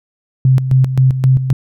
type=tone with tremolo; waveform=sine; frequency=130.81 Hz; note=C3; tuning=in tune; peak=-6 dBFS; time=0.45-1.53 s; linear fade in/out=2 ms; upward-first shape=square; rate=3.8 Hz; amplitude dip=65%; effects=none